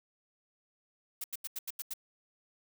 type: noise bursts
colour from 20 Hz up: blue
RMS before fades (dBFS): -38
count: 7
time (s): 1.21-1.937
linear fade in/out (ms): 5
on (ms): 31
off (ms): 85
effects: none